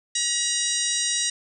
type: harmonic tone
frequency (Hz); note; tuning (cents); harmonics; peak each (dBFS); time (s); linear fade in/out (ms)
956; A#5; +43; 2 / 3 / 4 / 5 / 6 / 7 / 8 / 9; -33 / -33 / -28 / -33 / -27 / -32 / -33 / -30; 0.15-1.3; 5
effects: none